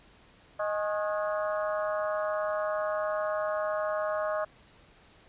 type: harmonic tone with a mistuned harmonic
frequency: 207.7 Hz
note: G#3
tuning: in tune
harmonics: 3 / 4 / 5 / 6 / 7 / 8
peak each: -29 / -41 / -37 / -37 / -41 / -43 dBFS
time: 0.59-4.45 s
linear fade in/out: 10 ms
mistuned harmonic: 5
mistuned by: +75 cents
effects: pink hiss -58 dBFS RMS until 5.28 s + resampled to 8000 Hz